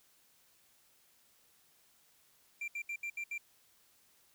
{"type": "tone bursts at uneven times", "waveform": "triangle", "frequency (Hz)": 2366, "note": "D7", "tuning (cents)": 12, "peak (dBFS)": -35, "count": 6, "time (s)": [[2.61, 2.68], [2.75, 2.82], [2.89, 2.96], [3.03, 3.1], [3.17, 3.24], [3.31, 3.38]], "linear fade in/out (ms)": 5, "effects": ["white hiss -68 dBFS RMS until 4.34 s"]}